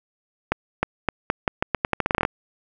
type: accelerating click train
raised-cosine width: 0.5 ms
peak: -4 dBFS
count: 17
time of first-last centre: 0.52-2.251 s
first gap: 310 ms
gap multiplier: 0.83
effects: none